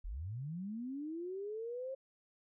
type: linear sweep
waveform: sine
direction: up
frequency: 34.14 to 540 Hz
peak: -39 dBFS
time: 0.04-1.95 s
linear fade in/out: 10 ms
effects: none